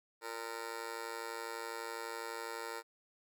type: tone with amplitude modulation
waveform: 15% pulse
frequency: 460 Hz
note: A#4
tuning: 23 cents flat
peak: -30 dBFS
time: 0.21-2.83 s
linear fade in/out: 50 ms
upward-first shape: sine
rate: 112 Hz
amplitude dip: 100%
effects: none